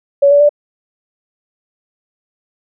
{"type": "tone with pitch steps", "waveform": "sine", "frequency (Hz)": [563, 574.8, 586.9], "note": ["C#5", "D5", "D5"], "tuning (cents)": [27, -37, -1], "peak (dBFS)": -5, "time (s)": [0.22, 0.493], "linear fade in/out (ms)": 10, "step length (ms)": 91, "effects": []}